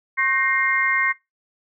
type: tone cluster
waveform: sine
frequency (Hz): 1082 / 1542 / 1863 / 2115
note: C#6 / G6 / A#6 / C7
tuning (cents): -42 / -29 / -2 / +18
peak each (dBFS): -25 / -28 / -23 / -21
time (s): 0.17-1.13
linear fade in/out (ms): 20
effects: noise-tail reverb RT60 0.2 s tail -18 dB re dry